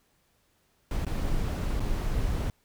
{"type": "noise with dropouts", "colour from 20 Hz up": "brown", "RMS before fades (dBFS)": -28, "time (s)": [0.91, 2.5], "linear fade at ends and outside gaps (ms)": 1, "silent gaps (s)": [[1.049, 1.066], [1.796, 1.803]], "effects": ["pink hiss -69 dBFS RMS until 2.64 s"]}